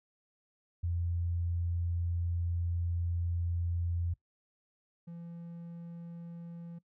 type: tone pair in turn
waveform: sine / triangle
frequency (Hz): 86 / 169.73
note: F2 / F3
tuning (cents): -26 / -49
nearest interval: octave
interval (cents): 1177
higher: second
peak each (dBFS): -30 / -40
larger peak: first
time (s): 0.83-4.14 / 5.07-6.79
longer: first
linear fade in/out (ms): 10
effects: noise-tail reverb RT60 0.1 s tail -20 dB re dry